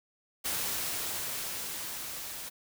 white noise with level ramp, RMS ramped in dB -32 to -41 dBFS, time 0.44-2.5 s, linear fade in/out 20 ms, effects none

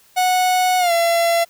45% pulse tone with pitch glide, 735 to 677.9 Hz, F#5 to E5, -12 to +48 cents, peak -14 dBFS, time 0.16-1.45 s, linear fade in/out 20 ms, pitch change -140 cents, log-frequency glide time 0.79-0.92 s, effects white hiss -53 dBFS RMS until 1.49 s

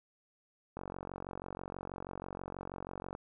click train, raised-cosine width 1 ms, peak -27 dBFS, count 111, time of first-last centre 0.77-3.151 s, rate 46.2 Hz, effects none

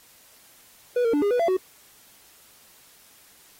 triangle tone with pitch steps, 489.5 / 459.7 / 292.1 / 407.1 / 490.5 / 675 / 373 Hz, B4 / A#4 / D4 / G#4 / B4 / E5 / F#4, -15 / -24 / -9 / -35 / -12 / +41 / +14 cents, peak -17 dBFS, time 0.96-1.569 s, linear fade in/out 5 ms, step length 87 ms, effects white hiss -54 dBFS RMS until 3.59 s + AAC 48 kbps

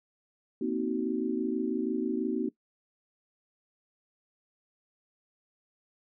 sine chord, C half-diminished seventh, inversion third, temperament just, 235.5 / 261.6 / 314 / 376.7 Hz, Bb3 / C4 / Eb4 / Gb4, +18 / 0 / +16 / +31 cents, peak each -33 dBFS, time 0.61-2.49 s, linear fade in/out 5 ms, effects noise-tail reverb RT60 0.1 s tail -20 dB re dry

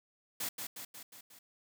white noise with echo, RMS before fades -37 dBFS, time 0.4-0.49 s, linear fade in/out 5 ms, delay 180 ms, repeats 5, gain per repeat -4 dB, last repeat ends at 1.39 s, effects none

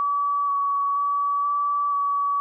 sine tone with pitch steps, 1145 / 1129 / 1142 / 1153 / 1138 Hz, D6 / C#6 / D6 / D6 / C#6, -44 / +31 / -49 / -32 / +45 cents, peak -20 dBFS, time 0-2.4 s, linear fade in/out 0 ms, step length 480 ms, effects none

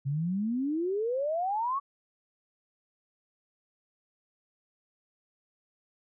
sine exponential sweep, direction up, 132.7 to 1142 Hz, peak -27 dBFS, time 0.05-1.8 s, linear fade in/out 20 ms, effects none

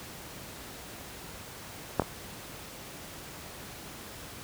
clicks, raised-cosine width 1 ms, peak -8 / -17 dBFS, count 2, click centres 1.997 / 2.02 s, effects pink hiss -44 dBFS RMS until 4.43 s + high-pass 60 Hz 12 dB/octave

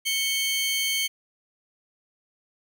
sawtooth tone pair together, 2209 / 3130 Hz, C#7 / G7, -7 / -3 cents, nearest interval tritone, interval 604 cents, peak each -23 dBFS, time 0.05-1.08 s, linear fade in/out 20 ms, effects none

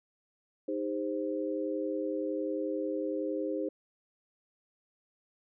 sine chord, C minor, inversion first, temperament equal with one note detuned, 311.1 / 402.1 / 523.3 Hz, Eb4 / G4 / C5, 0 / +44 / 0 cents, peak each -34 / -36 / -35 dBFS, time 0.68-3.69 s, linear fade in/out 5 ms, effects none

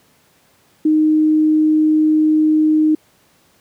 sine tone, 309.5 Hz, D#4, 9 cents flat, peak -10 dBFS, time 0.85-2.95 s, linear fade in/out 5 ms, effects pink hiss -55 dBFS RMS until 3.6 s + high-pass 100 Hz 12 dB/octave

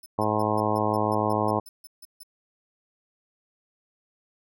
5% pulse tone bursts, 5274 Hz, E8, in tune, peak -36 dBFS, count 13, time 0.03-2.233 s, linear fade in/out 5 ms, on 31 ms, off 150 ms
harmonic tone, 106.6 Hz, G#2, 46 cents sharp, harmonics 1 / 2 / 3 / 4 / 5 / 6 / 7 / 8 / 9 / 10, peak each -31 / -31 / -31 / -31 / -31 / -31 / -31 / -31 / -31 / -31 dBFS, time 0.18-1.6 s, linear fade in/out 10 ms
effects none

